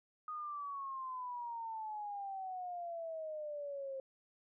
sine exponential sweep, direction down, 1244.5 to 530 Hz, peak -40 dBFS, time 0.28-4 s, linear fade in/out 2 ms, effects none

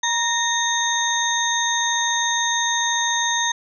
sine tone cluster, 944 / 1843 / 3677 / 6330 Hz, A#5 / A#6 / A#7 / G8, +22 / -20 / -24 / +16 cents, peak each -24 dBFS, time 0.03-3.52 s, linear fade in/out 5 ms, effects none

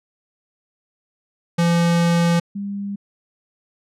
square / sine tone pair in turn, 170.5 / 200.5 Hz, F3 / G3, -41 / +39 cents, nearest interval minor third, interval 280 cents, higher second, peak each -15 / -24 dBFS, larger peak first, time 1.58-2.4 / 2.55-2.96 s, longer first, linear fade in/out 10 ms, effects low-pass 9000 Hz 12 dB/octave

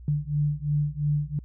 sine beating tone pair, 146.1 / 149 Hz, D3 / D3, -9 / +25 cents, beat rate 2.9 Hz, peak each -26 dBFS, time 0.08-1.39 s, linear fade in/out 2 ms, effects added 60 Hz sine -41 dBFS peak until 1.44 s

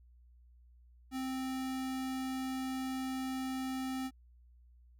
square tone, 261.6 Hz, C4, in tune, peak -36 dBFS, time 1.11-4.11 s, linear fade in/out 50 ms, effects added 60 Hz sine -58 dBFS peak until 4.99 s

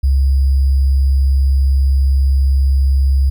sine tone with sample-and-hold, 67.5 Hz, C#2, 45 cents flat, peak -9 dBFS, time 0.03-3.3 s, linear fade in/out 10 ms, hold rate 4900 Hz, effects none

